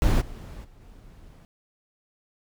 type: noise with level steps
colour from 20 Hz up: brown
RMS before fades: -20 / -39 / -51 / -48 dBFS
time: 0.02-1.45 s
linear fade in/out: 0 ms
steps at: 0.2 / 0.63 / 0.8 s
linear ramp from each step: 20 ms
effects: none